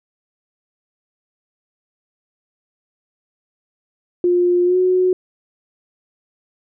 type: tone with pitch glide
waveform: sine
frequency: 354.1 to 367.4 Hz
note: F4 to F#4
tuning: +24 to -12 cents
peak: -12 dBFS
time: 4.24-5.13 s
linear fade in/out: 2 ms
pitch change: +64 cents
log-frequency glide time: 4.65-4.77 s
effects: none